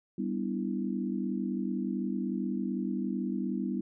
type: chord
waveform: sine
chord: E minor seventh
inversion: first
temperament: equal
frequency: 196 / 246.9 / 293.7 / 329.6 Hz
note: G3 / B3 / D4 / E4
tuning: 0 / 0 / 0 / 0 cents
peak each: -33 / -34 / -39 / -37 dBFS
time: 0.18-3.81 s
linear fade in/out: 5 ms
effects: none